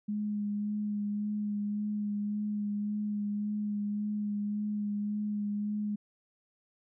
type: tone with vibrato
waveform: sine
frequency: 207.7 Hz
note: G#3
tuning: in tune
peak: -30 dBFS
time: 0.08-5.96 s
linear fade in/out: 10 ms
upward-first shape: sine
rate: 1.8 Hz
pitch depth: 17 cents each way
effects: none